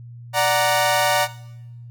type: chord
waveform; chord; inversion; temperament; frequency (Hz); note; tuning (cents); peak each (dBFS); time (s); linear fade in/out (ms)
sawtooth; D augmented; none; equal; 587.3 / 740 / 932.3; D5 / F#5 / A#5; 0 / 0 / 0; -17; 0.33-1.28; 50
effects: noise-tail reverb RT60 0.9 s tail -18 dB re dry + added 119 Hz sine -36 dBFS peak until 1.9 s